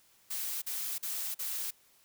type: noise bursts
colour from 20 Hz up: blue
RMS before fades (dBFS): -36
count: 4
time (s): 0.3-1.709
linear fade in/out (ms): 10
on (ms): 320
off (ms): 43
effects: white hiss -65 dBFS RMS until 2.04 s